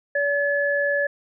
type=tone pair together; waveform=sine; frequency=572 / 1714.1 Hz; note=D5 / A6; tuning=-46 / -46 cents; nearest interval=octave + perfect fifth; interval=1900 cents; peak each=-22 dBFS; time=0.15-1.07 s; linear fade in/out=5 ms; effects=none